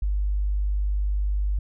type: tone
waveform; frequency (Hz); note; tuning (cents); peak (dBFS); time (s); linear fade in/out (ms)
sine; 50; G1; +35; -21; 0.02-1.59; 5
effects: none